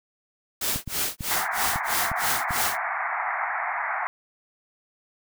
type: noise with tremolo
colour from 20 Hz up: white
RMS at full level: -25 dBFS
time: 0.61-2.8 s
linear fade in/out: 5 ms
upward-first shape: sine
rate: 3.1 Hz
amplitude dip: 100%
type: clicks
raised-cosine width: 5 ms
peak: -20 dBFS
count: 6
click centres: 0.76 / 0.877 / 1.208 / 1.759 / 2.116 / 2.508 s
type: band-pass noise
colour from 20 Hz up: pink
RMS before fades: -28 dBFS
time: 1.31-4.07 s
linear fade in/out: 0 ms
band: 680 to 2200 Hz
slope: 96 dB/octave
effects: none